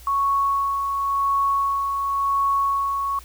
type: tone with tremolo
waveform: sine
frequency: 1108.7 Hz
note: C#6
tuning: in tune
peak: -17 dBFS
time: 0.07-3.19 s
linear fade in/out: 2 ms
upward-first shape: sine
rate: 0.93 Hz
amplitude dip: 40%
effects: added 60 Hz sine -43 dBFS peak until 3.24 s + white hiss -48 dBFS RMS until 3.24 s